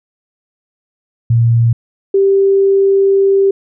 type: tone pair in turn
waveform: sine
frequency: 116.54 / 392 Hz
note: A#2 / G4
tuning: 0 / 0 cents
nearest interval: octave + major sixth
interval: 2100 cents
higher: second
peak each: -7 dBFS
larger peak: neither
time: 1.3-1.73 / 2.14-3.51 s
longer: second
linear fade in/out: 5 ms
effects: none